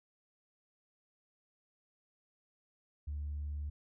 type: tone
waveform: sine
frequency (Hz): 73.42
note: D2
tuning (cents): 0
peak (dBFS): -35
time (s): 3.07-3.7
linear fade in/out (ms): 10
effects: tanh soft clip ceiling -33 dBFS